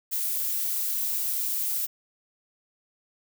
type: noise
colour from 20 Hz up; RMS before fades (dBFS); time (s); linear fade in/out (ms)
violet; -28; 0.11-1.87; 20
effects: none